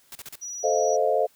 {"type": "noise bursts", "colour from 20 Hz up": "white", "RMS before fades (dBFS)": -39, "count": 4, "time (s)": [0.12, 0.356], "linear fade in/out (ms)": 2, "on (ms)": 32, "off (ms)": 36}
{"type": "tone", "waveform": "sine", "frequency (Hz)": 5840, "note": "F#8", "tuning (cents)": -24, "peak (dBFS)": -32, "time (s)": [0.41, 0.97], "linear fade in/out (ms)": 20}
{"type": "chord", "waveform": "sine", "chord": "F dominant seventh", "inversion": "first", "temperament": "equal", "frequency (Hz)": [440, 523.3, 622.3, 698.5], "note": ["A4", "C5", "Eb5", "F5"], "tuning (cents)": [0, 0, 0, 0], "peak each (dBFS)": -25, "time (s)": [0.63, 1.27], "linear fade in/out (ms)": 20}
{"effects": ["white hiss -60 dBFS RMS until 1.35 s"]}